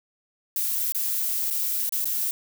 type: noise with dropouts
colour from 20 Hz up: violet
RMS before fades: -26 dBFS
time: 0.56-2.31 s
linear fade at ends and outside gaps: 2 ms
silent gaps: 0.922-0.947 / 1.503-1.508 / 1.893-1.923 / 2.045-2.054 s
effects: none